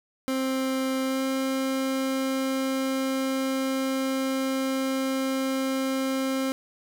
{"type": "tone with pitch glide", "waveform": "30% pulse", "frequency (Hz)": [263.4, 265.8], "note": ["C4", "C4"], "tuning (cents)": [12, 27], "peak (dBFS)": -22, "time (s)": [0.28, 6.52], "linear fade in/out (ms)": 0, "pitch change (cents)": 15, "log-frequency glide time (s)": [1.04, 1.23], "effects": ["10-bit"]}